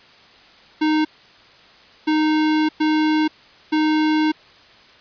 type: tone bursts at uneven times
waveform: square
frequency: 309.2 Hz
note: D#4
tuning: 11 cents flat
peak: -16 dBFS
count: 4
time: 0.81-1.05 / 2.07-2.69 / 2.8-3.28 / 3.72-4.32 s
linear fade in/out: 10 ms
effects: white hiss -48 dBFS RMS until 5 s + resampled to 11025 Hz